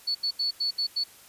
sine tone bursts at uneven times, 4435 Hz, C#8, in tune, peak -24 dBFS, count 6, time 0.07-0.15 / 0.23-0.31 / 0.39-0.51 / 0.6-0.71 / 0.78-0.87 / 0.96-1.04 s, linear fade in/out 10 ms, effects white hiss -52 dBFS RMS until 1.28 s + resampled to 32000 Hz

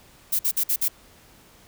violet noise bursts, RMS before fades -22 dBFS, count 5, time 0.32-0.884 s, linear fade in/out 10 ms, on 72 ms, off 51 ms, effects pink hiss -53 dBFS RMS until 1.67 s

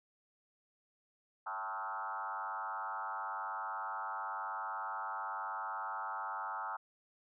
sine tone with frequency modulation, 1084 Hz, C#6, 39 cents flat, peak -37 dBFS, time 1.46-6.77 s, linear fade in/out 10 ms, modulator 101 Hz, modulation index 3.2, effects none

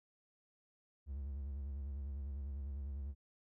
triangle tone with vibrato, 69.3 Hz, C#2, in tune, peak -38 dBFS, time 1.06-3.15 s, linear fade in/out 50 ms, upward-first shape square, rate 10 Hz, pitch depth 70 cents each way, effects none

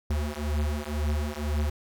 square beating tone pair, 73.42 / 75.42 Hz, D2 / D2, 0 / +47 cents, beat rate 2 Hz, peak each -30 dBFS, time 0.1-1.7 s, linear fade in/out 5 ms, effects none

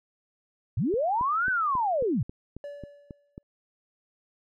sine linear two-way sweep, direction up then down, 82 to 1555 to 91.7 Hz, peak -23 dBFS, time 0.77-2.23 s, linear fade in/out 5 ms, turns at 1.49 s
click train, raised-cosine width 3 ms, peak -26 dBFS, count 10, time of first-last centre 0.94-3.379 s, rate 3.69 Hz
triangle tone with exponential decay, 575 Hz, D5, 37 cents flat, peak -32 dBFS, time 2.64-3.43 s, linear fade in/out 1 ms, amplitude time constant 170 ms
effects none

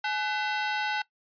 sawtooth ring-modulated tone, 1174.7 Hz, D6, in tune, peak -20 dBFS, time 0.04-1.02 s, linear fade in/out 5 ms, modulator 328 Hz, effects noise-tail reverb RT60 0.1 s tail -19 dB re dry + resampled to 11025 Hz

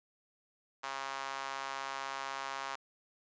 sawtooth tone with high-pass filter, 136 Hz, C#3, 33 cents flat, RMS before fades -40 dBFS, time 0.83-2.76 s, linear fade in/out 10 ms, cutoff 1000 Hz, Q 2, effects resampled to 16000 Hz

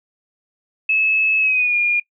sine tone with pitch glide, 2595 to 2421 Hz, E7 to D#7, -28 to -48 cents, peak -14 dBFS, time 0.89-2 s, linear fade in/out 5 ms, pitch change -120 cents, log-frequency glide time 1.39-1.76 s, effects noise-tail reverb RT60 0.1 s tail -21 dB re dry

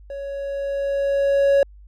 triangle tone with level ramp, 557 Hz, C#5, 8 cents sharp, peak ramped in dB -27 to -10 dBFS, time 0.1-1.63 s, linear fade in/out 2 ms, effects added 50 Hz sine -42 dBFS peak until 1.87 s

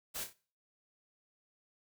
white noise with echo, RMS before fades -40 dBFS, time 0.14-0.25 s, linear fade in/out 20 ms, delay 29 ms, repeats 3, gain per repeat -7 dB, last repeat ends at 0.337 s, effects noise-tail reverb RT60 0.4 s tail -20 dB re dry

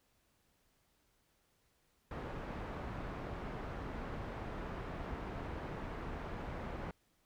pink low-pass noise, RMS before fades -43 dBFS, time 2.11-6.91 s, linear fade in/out 2 ms, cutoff 1500 Hz, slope 12 dB/octave, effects pink hiss -75 dBFS RMS until 7.25 s

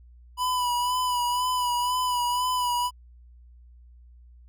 square tone with vibrato, 987.8 Hz, B5, in tune, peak -24 dBFS, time 0.37-2.91 s, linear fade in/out 50 ms, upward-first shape sine, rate 2 Hz, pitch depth 35 cents each way, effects added 60 Hz sine -48 dBFS peak until 4.48 s

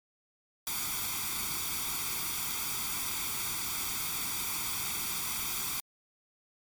white noise with comb filter, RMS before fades -34 dBFS, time 0.67-5.8 s, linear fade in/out 0 ms, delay 0.86 ms, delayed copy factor +0.75, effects MP3 96 kbps

